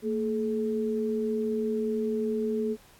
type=tone pair together; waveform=sine; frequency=227 / 427.8 Hz; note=A#3 / A4; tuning=-46 / -49 cents; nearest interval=major seventh; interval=1097 cents; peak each=-29 / -28 dBFS; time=0.02-2.77 s; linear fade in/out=50 ms; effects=pink hiss -57 dBFS RMS until 2.99 s + AAC 64 kbps